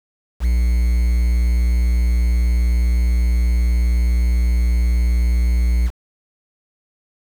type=tone with quantisation; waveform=triangle; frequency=59.6 Hz; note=A#1; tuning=39 cents sharp; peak=-11 dBFS; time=0.4-5.91 s; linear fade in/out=50 ms; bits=6; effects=none